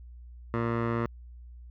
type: tone with low-pass filter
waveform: 15% pulse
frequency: 116.54 Hz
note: A#2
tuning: in tune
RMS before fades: -29 dBFS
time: 0.54-1.06 s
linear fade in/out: 0 ms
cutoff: 1500 Hz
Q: 1.7
effects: added 60 Hz sine -44 dBFS peak until 1.7 s